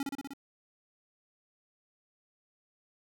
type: tone with echo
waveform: square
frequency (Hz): 277.2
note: C#4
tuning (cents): 0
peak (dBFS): -31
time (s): 0-0.03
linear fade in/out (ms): 2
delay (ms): 61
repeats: 5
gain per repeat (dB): -2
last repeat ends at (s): 0.335
effects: none